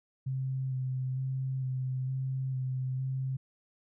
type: tone with vibrato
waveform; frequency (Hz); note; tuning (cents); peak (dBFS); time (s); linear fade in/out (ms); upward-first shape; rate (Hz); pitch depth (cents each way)
sine; 130.81; C3; 0; -30; 0.26-3.37; 10; square; 1.1; 16
effects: none